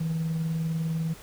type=tone with tremolo; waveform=sine; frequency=162.2 Hz; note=E3; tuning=28 cents flat; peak=-22 dBFS; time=0-1.14 s; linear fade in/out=10 ms; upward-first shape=sine; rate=20 Hz; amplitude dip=40%; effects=tanh soft clip ceiling -23 dBFS + pink hiss -48 dBFS RMS until 1.22 s